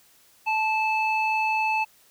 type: tone with low-pass filter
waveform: square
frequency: 874 Hz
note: A5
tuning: 12 cents flat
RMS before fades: -24 dBFS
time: 0.46-1.85 s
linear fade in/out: 20 ms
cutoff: 2500 Hz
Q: 3
effects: white hiss -58 dBFS RMS until 2.1 s